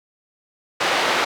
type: band-pass noise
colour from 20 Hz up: pink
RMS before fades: -20 dBFS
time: 0.8-1.25 s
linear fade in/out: 10 ms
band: 510 to 3600 Hz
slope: 12 dB/octave
effects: none